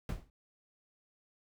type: noise with exponential decay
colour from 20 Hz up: brown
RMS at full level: -30 dBFS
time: 0.09-0.3 s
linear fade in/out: 2 ms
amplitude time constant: 45 ms
effects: none